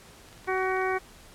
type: clicks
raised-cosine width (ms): 0.2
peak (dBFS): -34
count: 10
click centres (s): 0.287 / 0.328 / 0.378 / 0.445 / 0.477 / 0.579 / 0.63 / 0.715 / 0.767 / 0.816
type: harmonic tone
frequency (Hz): 375.8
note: F#4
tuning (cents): +27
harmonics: 1 / 2 / 3 / 4 / 5 / 6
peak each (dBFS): -28 / -31 / -33 / -34 / -35 / -36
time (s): 0.47-0.99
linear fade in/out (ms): 20
effects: pink hiss -51 dBFS RMS until 1.34 s + low-pass 12000 Hz 12 dB/octave